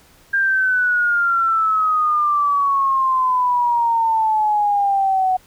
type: exponential sweep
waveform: sine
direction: down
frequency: 1603 to 740 Hz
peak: -14 dBFS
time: 0.33-5.37 s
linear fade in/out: 10 ms
effects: pink hiss -51 dBFS RMS until 5.46 s